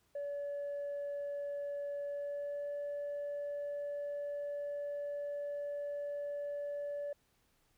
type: tone with pitch glide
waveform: sine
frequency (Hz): 572 to 577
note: D5 to D5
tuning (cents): -46 to -31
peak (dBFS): -35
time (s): 0.15-7.13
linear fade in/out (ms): 5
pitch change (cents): +15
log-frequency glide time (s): 2.05-2.72
effects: tanh soft clip ceiling -35 dBFS + pink hiss -74 dBFS RMS until 7.77 s